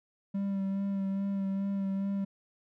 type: tone with vibrato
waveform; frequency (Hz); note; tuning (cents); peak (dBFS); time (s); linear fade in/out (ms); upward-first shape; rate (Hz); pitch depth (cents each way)
triangle; 196; G3; 0; -27; 0.34-2.25; 10; sine; 2.4; 22
effects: none